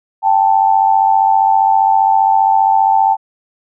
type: tone pair together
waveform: sine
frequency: 784.9 / 880 Hz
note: G5 / A5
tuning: +2 / 0 cents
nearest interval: major second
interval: 198 cents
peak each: -11 dBFS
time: 0.22-3.17 s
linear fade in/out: 50 ms
effects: none